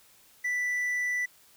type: tone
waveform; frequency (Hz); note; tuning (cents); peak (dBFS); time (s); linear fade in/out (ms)
triangle; 1975.5; B6; 0; -25; 0.44-1.26; 10
effects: white hiss -59 dBFS RMS until 1.56 s